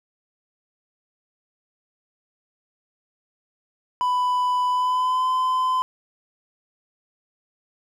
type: tone with pitch glide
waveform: triangle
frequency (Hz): 995 to 1022.4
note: B5 to C6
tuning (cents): +13 to -40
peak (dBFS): -17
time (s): 4.01-5.82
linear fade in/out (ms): 0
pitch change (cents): +47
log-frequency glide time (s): 4.69-5.27
effects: none